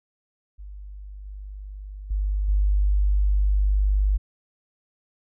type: tone with level steps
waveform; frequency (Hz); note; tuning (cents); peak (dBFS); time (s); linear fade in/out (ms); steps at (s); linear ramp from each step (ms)
sine; 49.8; G1; +28; -36 / -34 / -21 / -17; 0.58-4.18; 20; 1.25 / 2.1 / 2.48; 10
effects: none